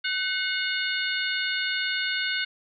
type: harmonic tone with a mistuned harmonic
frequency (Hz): 722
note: F#5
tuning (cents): -43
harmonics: 2 / 3 / 4 / 5 / 6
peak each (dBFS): -29 / -31 / -32 / -33 / -34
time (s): 0.04-2.45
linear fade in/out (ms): 10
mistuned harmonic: 2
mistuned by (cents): +75
effects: none